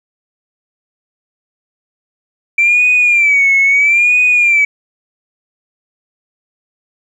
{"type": "tone with vibrato", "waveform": "sine", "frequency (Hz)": 2332, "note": "D7", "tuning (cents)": -13, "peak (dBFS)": -6, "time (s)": [2.58, 4.65], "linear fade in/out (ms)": 5, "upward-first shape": "sine", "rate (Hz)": 0.76, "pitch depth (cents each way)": 110, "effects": ["tanh soft clip ceiling -3 dBFS", "8-bit"]}